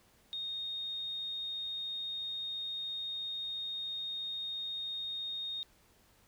sine tone, 3703 Hz, A#7, 12 cents flat, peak -36 dBFS, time 0.33-5.63 s, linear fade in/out 0 ms, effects pink hiss -66 dBFS RMS until 6.27 s

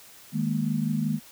sine chord, D# suspended fourth, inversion none, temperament equal, 155.56 / 207.7 / 233.1 Hz, D#3 / G#3 / A#3, 0 / 0 / 0 cents, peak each -28 dBFS, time 0.32-1.2 s, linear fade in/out 50 ms, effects white hiss -50 dBFS RMS until 1.31 s

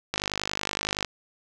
click train, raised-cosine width 0.2 ms, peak -9 dBFS, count 47, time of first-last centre 0.14-1.047 s, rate 50.7 Hz, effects none

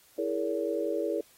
sine chord, A# half-diminished seventh, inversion second, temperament equal with one note detuned, 329.6 / 415.3 / 466.2 / 568.3 Hz, E4 / G#4 / A#4 / C#5, 0 / 0 / 0 / +43 cents, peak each -33 dBFS, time 0.18-1.21 s, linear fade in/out 5 ms, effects white hiss -60 dBFS RMS until 1.37 s + AAC 48 kbps

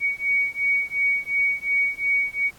sine beating tone pair, 2244 / 2246.8 Hz, C#7 / C#7, +21 / +23 cents, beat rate 2.8 Hz, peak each -23 dBFS, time 0-2.51 s, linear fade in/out 50 ms, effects pink hiss -52 dBFS RMS until 2.58 s + AAC 64 kbps

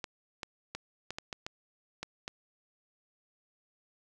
clicks, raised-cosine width 0.2 ms, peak -20 dBFS, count 9, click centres 0.042 / 0.432 / 0.75 / 1.106 / 1.185 / 1.328 / 1.465 / 2.03 / 2.279 s, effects none

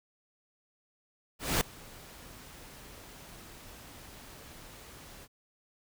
pink noise with ADSR envelope, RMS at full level -26 dBFS, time 1.39-5.28 s, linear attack 220 ms, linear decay 4 ms, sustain -24 dB, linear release 47 ms, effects none

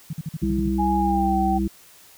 sine tone bursts, 157.8 Hz, D#3, 25 cents sharp, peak -25 dBFS, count 8, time 0.1-0.685 s, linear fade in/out 5 ms, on 32 ms, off 47 ms
harmonic tone, 65.7 Hz, C2, 8 cents sharp, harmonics 1 / 3 / 5, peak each -26 / -23 / -25 dBFS, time 0.42-1.68 s, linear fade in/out 10 ms
sine tone with pitch glide, 830.6 to 770.5 Hz, G#5 to G5, 0 to -30 cents, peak -21 dBFS, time 0.78-1.59 s, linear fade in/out 20 ms, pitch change -130 cents, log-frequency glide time 0.97-1.37 s
effects white hiss -50 dBFS RMS until 2.17 s

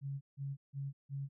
sine tone bursts, 138.59 Hz, C#3, in tune, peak -37 dBFS, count 4, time 0.01-1.29 s, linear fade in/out 50 ms, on 200 ms, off 160 ms, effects none

